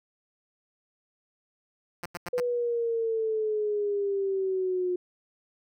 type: tone bursts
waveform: 5% pulse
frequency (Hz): 174.61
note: F3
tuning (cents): 0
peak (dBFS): -22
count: 4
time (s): 2.03-2.403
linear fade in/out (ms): 2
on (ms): 28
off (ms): 87
type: exponential sweep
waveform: sine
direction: down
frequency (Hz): 495.6 to 358.1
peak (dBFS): -25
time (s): 2.33-4.96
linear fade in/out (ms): 5
effects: none